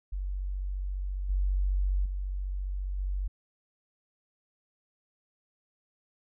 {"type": "tone with level steps", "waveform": "sine", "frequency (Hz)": 47.34, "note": "F#1", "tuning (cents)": 40, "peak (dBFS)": [-30, -24, -30, -28], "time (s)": [0.12, 3.28], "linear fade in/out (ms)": 10, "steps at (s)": [1.29, 2.05, 2.98], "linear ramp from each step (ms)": 10, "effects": []}